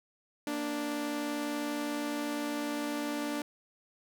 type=tone pair together; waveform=sawtooth; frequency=233.4 / 293.7 Hz; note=A#3 / D4; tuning=+2 / 0 cents; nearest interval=major third; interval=398 cents; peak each=-36 / -29 dBFS; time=0.47-3.42 s; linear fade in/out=2 ms; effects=none